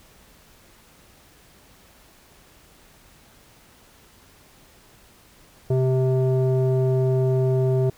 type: tone with low-pass filter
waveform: square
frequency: 130 Hz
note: C3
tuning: 11 cents flat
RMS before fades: -20 dBFS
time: 5.7-7.9 s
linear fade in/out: 5 ms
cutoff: 510 Hz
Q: 3.6
effects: pink hiss -53 dBFS RMS until 7.97 s